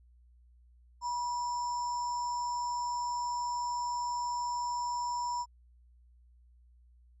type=tone with sample-and-hold; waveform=sine; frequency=973 Hz; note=B5; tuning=26 cents flat; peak=-31 dBFS; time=1.01-5.46 s; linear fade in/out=50 ms; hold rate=6300 Hz; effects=added 60 Hz sine -58 dBFS peak until 7.2 s + resampled to 24000 Hz